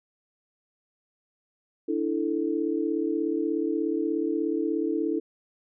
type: chord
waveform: sine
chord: D suspended second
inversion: none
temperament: just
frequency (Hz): 293.7 / 330.4 / 440.5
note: D4 / E4 / A4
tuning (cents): 0 / +4 / +2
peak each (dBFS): -29 / -27 / -30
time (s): 1.88-5.2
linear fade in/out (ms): 10
effects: none